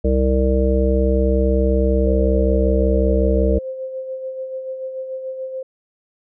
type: harmonic tone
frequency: 65.41 Hz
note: C2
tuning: in tune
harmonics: 1 / 3 / 5 / 7 / 9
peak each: -16 / -22 / -24 / -20 / -23 dBFS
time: 0.04-3.59 s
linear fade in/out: 10 ms
type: tone with tremolo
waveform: sine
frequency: 523.3 Hz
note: C5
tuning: in tune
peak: -23 dBFS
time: 2.06-5.63 s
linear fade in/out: 5 ms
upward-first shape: sine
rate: 6.9 Hz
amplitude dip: 45%
effects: none